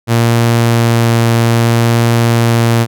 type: tone with vibrato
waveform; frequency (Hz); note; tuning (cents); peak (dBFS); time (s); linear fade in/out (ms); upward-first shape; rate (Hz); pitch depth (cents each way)
sawtooth; 116.54; A#2; 0; -4; 0.07-2.87; 50; triangle; 0.62; 8
effects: none